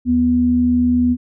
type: tone pair together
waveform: sine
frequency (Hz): 77.78 / 246.5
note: D#2 / B3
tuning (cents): 0 / -3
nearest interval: octave + minor sixth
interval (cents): 1997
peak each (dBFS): -23 / -12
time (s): 0.05-1.17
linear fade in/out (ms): 50
effects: none